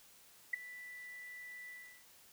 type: tone with ADSR envelope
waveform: sine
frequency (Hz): 1975.5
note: B6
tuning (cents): 0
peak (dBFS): -28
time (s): 0.53-2.05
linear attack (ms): 8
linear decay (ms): 9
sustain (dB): -19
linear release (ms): 350
effects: white hiss -62 dBFS RMS until 2.32 s